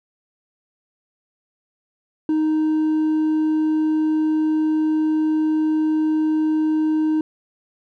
sine tone with hard clipping, 311.3 Hz, D#4, 1 cent sharp, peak -17 dBFS, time 2.29-7.21 s, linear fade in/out 2 ms, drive 2 dB, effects none

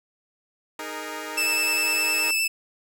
10% pulse chord, D# suspended fourth, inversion none, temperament equal with one note detuned, 309 / 415.3 / 466.2 Hz, D#4 / G#4 / A#4, -12 / 0 / 0 cents, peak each -27 / -29 / -28 dBFS, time 0.79-2.31 s, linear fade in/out 2 ms
sawtooth tone with vibrato, 2637 Hz, E7, in tune, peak -18 dBFS, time 1.37-2.48 s, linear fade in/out 10 ms, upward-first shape square, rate 9.8 Hz, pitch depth 12 cents each way
effects none

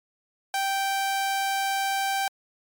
sawtooth tone, 782 Hz, G5, 4 cents flat, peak -20 dBFS, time 0.54-2.28 s, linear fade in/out 2 ms, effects MP3 96 kbps

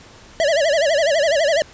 square tone with vibrato, 611 Hz, D#5, 32 cents flat, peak -15 dBFS, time 0.4-1.62 s, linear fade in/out 0 ms, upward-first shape sine, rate 12 Hz, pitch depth 170 cents each way, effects pink hiss -44 dBFS RMS until 1.73 s + resampled to 16000 Hz

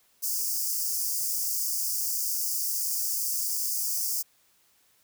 white high-pass noise, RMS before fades -29 dBFS, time 0.22-4.23 s, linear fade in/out 20 ms, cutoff 4800 Hz, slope 96 dB/octave, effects white hiss -65 dBFS RMS until 5.03 s

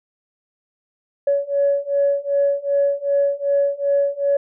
sine beating tone pair, 562 / 564.6 Hz, C#5 / C#5, +24 / +32 cents, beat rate 2.6 Hz, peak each -19 / -18 dBFS, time 1.27-4.37 s, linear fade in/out 5 ms, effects tanh soft clip ceiling -9 dBFS

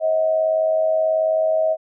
sine tone with amplitude modulation, 637 Hz, D#5, 41 cents sharp, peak -13 dBFS, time 0-1.77 s, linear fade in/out 50 ms, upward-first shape sine, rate 98.6 Hz, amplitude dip 55%, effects none

